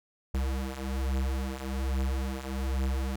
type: beating tone pair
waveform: square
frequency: 65.41 / 66.61 Hz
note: C2 / C2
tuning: 0 / +32 cents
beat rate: 1.2 Hz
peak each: -34 / -31 dBFS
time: 0.34-3.16 s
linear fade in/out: 5 ms
effects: none